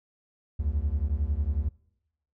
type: beating tone pair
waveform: triangle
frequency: 67.5 / 78.5 Hz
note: C#2 / D#2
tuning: -45 / +16 cents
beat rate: 11 Hz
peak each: -26 dBFS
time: 0.59-1.69 s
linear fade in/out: 10 ms
effects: noise-tail reverb RT60 0.8 s tail -22 dB re dry